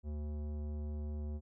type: tone with tanh clipping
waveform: sine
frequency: 74.6 Hz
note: D2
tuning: 28 cents sharp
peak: -39 dBFS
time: 0.03-1.41 s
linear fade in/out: 50 ms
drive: 15 dB
effects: none